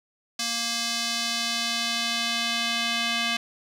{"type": "tone with band-pass filter sweep", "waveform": "square", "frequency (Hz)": 233.1, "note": "A#3", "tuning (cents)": 0, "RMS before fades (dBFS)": -27, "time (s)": [0.39, 3.37], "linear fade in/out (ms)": 5, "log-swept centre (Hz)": [5200, 3100], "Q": 1.5, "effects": []}